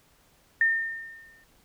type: tone with exponential decay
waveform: sine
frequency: 1815 Hz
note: A#6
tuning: 47 cents flat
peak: -17 dBFS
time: 0.61-1.44 s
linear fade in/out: 2 ms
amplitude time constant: 180 ms
effects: pink hiss -62 dBFS RMS until 1.64 s